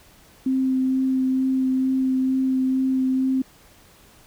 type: tone with vibrato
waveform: sine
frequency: 261.6 Hz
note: C4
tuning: in tune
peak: -18 dBFS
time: 0.46-3.42 s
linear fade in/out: 5 ms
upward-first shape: sine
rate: 2.2 Hz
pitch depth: 10 cents each way
effects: pink hiss -52 dBFS RMS until 4.26 s